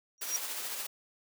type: tone with exponential growth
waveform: sine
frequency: 5740 Hz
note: F8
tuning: 47 cents sharp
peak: -25 dBFS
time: 0.18-0.36 s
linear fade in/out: 0 ms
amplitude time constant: 37 ms
type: noise with tremolo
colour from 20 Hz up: white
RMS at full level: -36 dBFS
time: 0.21-0.87 s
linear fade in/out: 10 ms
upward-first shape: triangle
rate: 14 Hz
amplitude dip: 40%
effects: high-pass 400 Hz 12 dB/octave